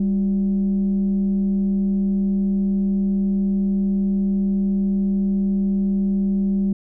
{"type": "tone with frequency modulation", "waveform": "sine", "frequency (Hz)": 197.1, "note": "G3", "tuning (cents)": 10, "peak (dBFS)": -16, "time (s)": [0, 6.73], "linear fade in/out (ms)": 5, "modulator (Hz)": 164, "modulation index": 0.25, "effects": ["tanh soft clip ceiling -12 dBFS"]}